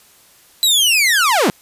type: linear sweep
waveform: sawtooth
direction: down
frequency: 4001 to 157.1 Hz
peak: -8 dBFS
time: 0.63-1.5 s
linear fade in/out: 0 ms
effects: white hiss -49 dBFS RMS until 1.61 s + resampled to 32000 Hz